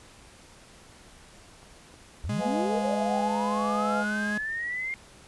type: click train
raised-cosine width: 1 ms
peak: -37 dBFS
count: 4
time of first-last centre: 1.63-2.562 s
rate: 3.22 Hz
type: linear sweep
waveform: sine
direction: up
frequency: 61.74 to 2130 Hz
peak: -29 dBFS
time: 2.24-4.94 s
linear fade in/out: 0 ms
type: tone with pitch glide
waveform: 45% pulse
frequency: 207.7 to 209.7 Hz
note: G#3 to G#3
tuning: 0 to +17 cents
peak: -29 dBFS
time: 2.29-4.38 s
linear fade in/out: 5 ms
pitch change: +17 cents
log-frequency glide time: 3.12-3.35 s
type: chord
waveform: sine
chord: F half-diminished seventh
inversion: second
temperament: just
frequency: 502.9 / 628.6 / 698.5 / 838.1 Hz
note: Cb5 / Eb5 / F5 / Ab5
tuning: +31 / +18 / 0 / +16 cents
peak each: -32 / -35 / -37 / -31 dBFS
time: 2.38-4.05 s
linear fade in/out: 50 ms
effects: pink hiss -52 dBFS RMS until 5.27 s + resampled to 24000 Hz